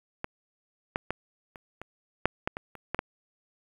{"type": "clicks", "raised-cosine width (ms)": 0.5, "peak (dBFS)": [-16, -12, -14, -28, -24, -6, -12, -19, -28, -14, -11], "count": 11, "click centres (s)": [0.244, 0.959, 1.106, 1.558, 1.816, 2.256, 2.475, 2.569, 2.753, 2.946, 2.991], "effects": ["8-bit"]}